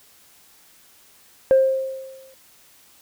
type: tone with exponential decay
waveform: sine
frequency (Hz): 530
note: C5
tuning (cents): +22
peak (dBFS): -8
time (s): 1.51-2.34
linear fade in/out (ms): 0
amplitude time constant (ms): 180
effects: tanh soft clip ceiling -8 dBFS + white hiss -53 dBFS RMS until 3.01 s